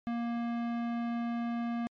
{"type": "tone with tanh clipping", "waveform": "sine", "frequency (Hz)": 235.1, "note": "A#3", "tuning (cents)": 15, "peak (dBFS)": -33, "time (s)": [0.07, 1.87], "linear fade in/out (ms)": 0, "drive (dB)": 18, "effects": ["MP3 48 kbps"]}